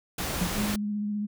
pink noise, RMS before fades -31 dBFS, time 0.18-0.76 s, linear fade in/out 5 ms
sine tone with exponential decay, 179.4 Hz, F3, 47 cents sharp, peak -22 dBFS, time 0.41-0.62 s, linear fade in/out 5 ms, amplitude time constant 44 ms
sine tone with vibrato, 207.7 Hz, G#3, in tune, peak -27 dBFS, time 0.55-1.27 s, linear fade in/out 20 ms, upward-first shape sine, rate 15 Hz, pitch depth 20 cents each way
effects none

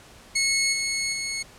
15% pulse tone with level steps, 2185 Hz, C#7, 26 cents flat, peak -14 / -18 / -21 dBFS, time 0.35-1.43 s, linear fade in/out 10 ms, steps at 0.72 / 1.12 s, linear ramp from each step 20 ms, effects pink hiss -49 dBFS RMS until 1.58 s + low-pass 10000 Hz 12 dB/octave

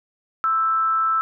sine tone with frequency modulation, 1318.5 Hz, E6, in tune, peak -17 dBFS, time 0.44-1.21 s, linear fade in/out 0 ms, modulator 265 Hz, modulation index 0.23, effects none

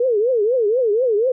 sine tone with vibrato, 461.6 Hz, A#4, 17 cents flat, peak -14 dBFS, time 0-1.32 s, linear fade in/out 5 ms, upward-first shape triangle, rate 4.1 Hz, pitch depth 260 cents each way, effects none

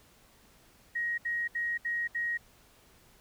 sine tone bursts, 1886 Hz, A#6, 20 cents sharp, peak -29 dBFS, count 5, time 0.95-2.376 s, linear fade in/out 10 ms, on 230 ms, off 69 ms, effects pink hiss -61 dBFS RMS until 3.2 s

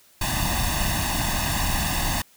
pink noise with comb filter, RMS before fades -24 dBFS, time 0.21-2.22 s, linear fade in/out 5 ms, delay 1.1 ms, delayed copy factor +1, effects white hiss -56 dBFS RMS until 2.36 s

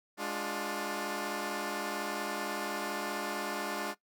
10% pulse chord, D diminished, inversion second, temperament equal with one note detuned, 207.7 / 293.7 / 354.3 Hz, Ab3 / D4 / F4, 0 / 0 / +25 cents, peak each -31 / -30 / -30 dBFS, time 0.17-3.95 s, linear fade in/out 50 ms, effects noise-tail reverb RT60 0.1 s tail -17 dB re dry

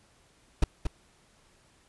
brown noise with echo, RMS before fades -18 dBFS, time 0.62-0.64 s, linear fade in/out 5 ms, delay 230 ms, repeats 1, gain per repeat -8 dB, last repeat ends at 0.87 s, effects pink hiss -63 dBFS RMS until 1.88 s + resampled to 24000 Hz

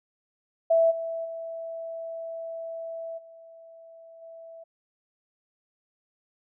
sine tone with level steps, 659.3 Hz, E5, in tune, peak -17 / -29 / -33 / -46 / -42 dBFS, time 0.7-4.64 s, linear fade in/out 10 ms, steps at 0.9 / 1.24 / 3.17 / 4.21 s, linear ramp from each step 20 ms, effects none

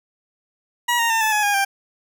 20% pulse tone with pitch steps, 960 / 929.4 / 899.9 / 871.2 / 843.5 / 816.6 / 790.6 Hz, B5 / A#5 / A5 / A5 / G#5 / G#5 / G5, -49 / -5 / +39 / -17 / +27 / -29 / +15 cents, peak -12 dBFS, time 0.88-1.65 s, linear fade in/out 10 ms, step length 110 ms, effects none

